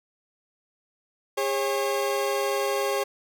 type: tone pair together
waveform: 30% pulse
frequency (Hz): 405.7 / 545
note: G#4 / C#5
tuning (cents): -41 / -29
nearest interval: perfect fourth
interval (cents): 512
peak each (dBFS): -24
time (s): 1.37-3.04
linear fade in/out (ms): 10
effects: none